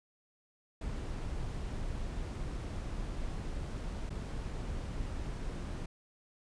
brown noise with dropouts, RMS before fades -38 dBFS, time 0.81-5.86 s, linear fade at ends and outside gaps 5 ms, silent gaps 4.095-4.103 s, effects resampled to 22050 Hz

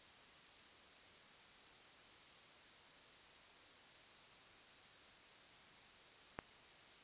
click, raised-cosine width 0.5 ms, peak -27 dBFS, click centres 6.389 s, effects white hiss -61 dBFS RMS until 7.03 s + resampled to 8000 Hz

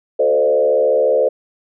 sine tone with frequency modulation, 521 Hz, C5, 7 cents flat, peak -11 dBFS, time 0.19-1.29 s, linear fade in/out 10 ms, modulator 74.1 Hz, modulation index 1.2, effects none

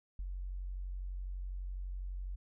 sine tone with ADSR envelope, 46 Hz, F#1, 9 cents flat, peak -35 dBFS, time 0.19-2.36 s, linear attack 3 ms, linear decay 49 ms, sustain -2 dB, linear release 12 ms, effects tanh soft clip ceiling -31 dBFS

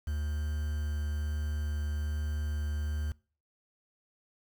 triangle tone with quantisation, 74.9 Hz, D2, 35 cents sharp, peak -28 dBFS, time 0.07-3.12 s, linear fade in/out 5 ms, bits 8, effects noise-tail reverb RT60 0.4 s tail -23 dB re dry

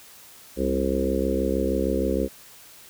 harmonic tone with a mistuned harmonic, 66.4 Hz, C2, 26 cents sharp, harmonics 1 / 3 / 4 / 5 / 6 / 7 / 8, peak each -29 / -29 / -29 / -29 / -29 / -29 / -29 dBFS, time 0.56-2.29 s, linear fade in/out 50 ms, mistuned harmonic 3, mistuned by -27 cents, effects white hiss -48 dBFS RMS until 2.89 s

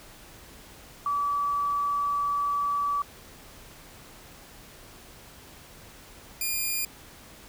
sine / 5% pulse tone pair in turn, 1150 / 2419 Hz, D6 / D#7, -37 / -49 cents, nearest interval octave + minor second, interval 1288 cents, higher second, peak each -24 / -17 dBFS, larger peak second, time 1.06-3.02 / 6.41-6.85 s, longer first, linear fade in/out 2 ms, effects pink hiss -49 dBFS RMS until 7.48 s

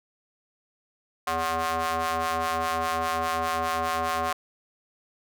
sawtooth ring-modulated tone, 164.81 Hz, E3, in tune, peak -18 dBFS, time 1.27-4.33 s, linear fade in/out 5 ms, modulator 904 Hz, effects none

